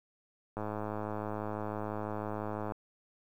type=click train; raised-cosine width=1 ms; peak=-23 dBFS; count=229; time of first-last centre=0.57-2.721 s; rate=106 Hz; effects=10-bit